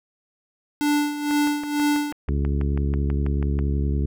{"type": "tone with tremolo", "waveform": "square", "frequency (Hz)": 293.7, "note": "D4", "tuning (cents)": 0, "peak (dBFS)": -18, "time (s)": [0.81, 2.12], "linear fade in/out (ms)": 0, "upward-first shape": "sine", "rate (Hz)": 2.1, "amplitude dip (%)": 70}
{"type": "click train", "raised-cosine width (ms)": 0.5, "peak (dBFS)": -20, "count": 15, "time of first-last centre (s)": [1.31, 3.59], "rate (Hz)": 6.14}
{"type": "harmonic tone", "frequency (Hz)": 70.6, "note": "C#2", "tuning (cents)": 32, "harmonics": [1, 2, 3, 4, 5, 6], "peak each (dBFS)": [-21, -27, -31, -33, -35, -37], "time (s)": [2.28, 4.06], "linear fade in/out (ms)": 5}
{"effects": []}